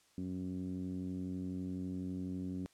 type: tone with low-pass filter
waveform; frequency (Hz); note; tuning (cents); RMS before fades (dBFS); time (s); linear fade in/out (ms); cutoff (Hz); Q
10% pulse; 92; F#2; -9; -40; 0.18-2.66; 0; 240; 4
effects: white hiss -69 dBFS RMS until 2.73 s + low-pass 9000 Hz 12 dB/octave